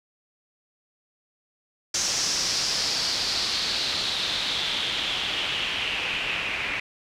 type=noise with low-pass filter sweep; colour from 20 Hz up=white; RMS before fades=-27 dBFS; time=1.94-6.8 s; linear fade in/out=5 ms; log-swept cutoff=5900 to 2400 Hz; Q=3.9; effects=none